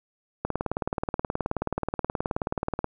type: click train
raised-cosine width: 1 ms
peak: -12 dBFS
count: 46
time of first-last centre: 0.45-2.844 s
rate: 18.8 Hz
effects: none